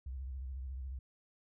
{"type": "tone with vibrato", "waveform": "sine", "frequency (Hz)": 65.41, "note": "C2", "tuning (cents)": 0, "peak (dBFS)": -39, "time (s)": [0.06, 0.99], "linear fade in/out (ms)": 5, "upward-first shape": "square", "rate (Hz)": 14, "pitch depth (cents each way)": 90, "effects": []}